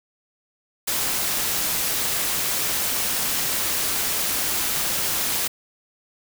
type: noise with amplitude modulation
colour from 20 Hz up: white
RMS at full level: -22 dBFS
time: 0.87-5.48 s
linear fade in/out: 10 ms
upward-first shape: sine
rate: 255 Hz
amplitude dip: 40%
effects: none